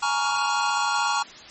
square chord, Bb minor seventh, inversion third, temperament just, 839.1 / 932.3 / 1118.8 / 1398.5 Hz, Ab5 / Bb5 / Db6 / F6, +18 / 0 / +16 / +2 cents, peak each -28 dBFS, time 0.02-1.23 s, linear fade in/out 10 ms, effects white hiss -43 dBFS RMS until 1.5 s + MP3 32 kbps

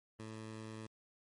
15% pulse tone, 110 Hz, A2, in tune, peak -39 dBFS, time 0.19-0.87 s, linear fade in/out 10 ms, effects MP3 48 kbps

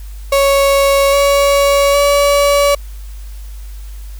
35% pulse tone with pitch steps, 554.4 / 562.1 / 570 Hz, C#5 / C#5 / C#5, 0 / +24 / +48 cents, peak -7 dBFS, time 0.32-2.75 s, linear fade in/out 5 ms, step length 810 ms, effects added 50 Hz sine -26 dBFS peak until 4.19 s + white hiss -44 dBFS RMS until 4.19 s

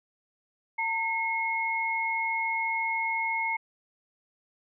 sine tone pair together, 907 / 2165 Hz, A#5 / C#7, -48 / -41 cents, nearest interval octave + minor third, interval 1507 cents, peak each -30 / -28 dBFS, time 0.78-3.57 s, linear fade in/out 10 ms, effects none

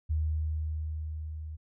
sine tone with level ramp, 77.78 Hz, D#2, in tune, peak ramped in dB -25 to -37 dBFS, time 0.09-1.57 s, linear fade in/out 20 ms, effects none

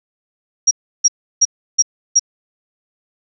sine tone bursts, 5660 Hz, F8, 22 cents sharp, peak -7 dBFS, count 5, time 0.67-2.195 s, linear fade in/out 10 ms, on 41 ms, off 330 ms, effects none

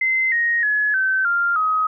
sine tone with pitch steps, 2065 / 1871.9 / 1696.8 / 1538.1 / 1394.2 / 1263.8 Hz, C7 / A#6 / G#6 / G6 / F6 / D#6, -23 / +7 / +37 / -33 / -3 / +27 cents, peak -16 dBFS, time 0.01-1.87 s, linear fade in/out 5 ms, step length 310 ms, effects none

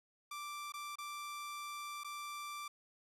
sawtooth tone with dropouts, 1174.7 Hz, D6, in tune, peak -39 dBFS, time 0.31-2.68 s, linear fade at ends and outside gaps 5 ms, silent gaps 0.722-0.738 / 0.956-0.984 / 2.036-2.045 s, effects resampled to 32000 Hz + 12-bit

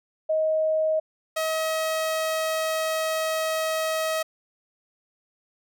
sine / sawtooth tone pair in turn, 629 / 636.7 Hz, D#5 / D#5, +19 / +40 cents, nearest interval unison, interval 21 cents, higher second, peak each -20 dBFS, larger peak neither, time 0.29-1 / 1.36-4.23 s, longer second, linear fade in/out 10 ms, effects none

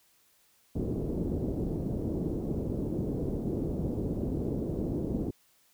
white low-pass noise, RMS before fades -32 dBFS, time 0.75-5.31 s, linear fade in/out 10 ms, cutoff 390 Hz, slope 24 dB/octave, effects white hiss -66 dBFS RMS until 5.73 s

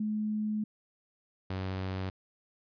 sine / sawtooth tone pair in turn, 213.3 / 94.33 Hz, G#3 / F#2, +46 / +34 cents, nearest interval octave + major second, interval 1412 cents, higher first, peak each -29 / -29 dBFS, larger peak neither, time 0-0.64 / 1.5-2.1 s, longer first, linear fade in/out 5 ms, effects resampled to 11025 Hz

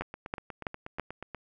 two click trains, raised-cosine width 0.5 ms, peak -24 / -16 dBFS, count 12 / 4, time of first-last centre 0.02-1.347 / 0.01-0.997 s, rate 8.29 / 3.04 Hz, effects none

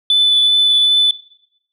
sine tone with vibrato, 3491 Hz, A7, 14 cents flat, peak -8 dBFS, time 0.1-1.11 s, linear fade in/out 2 ms, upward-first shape triangle, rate 2.6 Hz, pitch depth 10 cents each way, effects noise-tail reverb RT60 0.7 s tail -18 dB re dry + tanh soft clip ceiling -6 dBFS

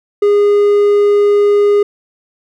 triangle tone, 410 Hz, G#4, 22 cents flat, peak -5 dBFS, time 0.22-1.83 s, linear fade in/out 5 ms, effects none

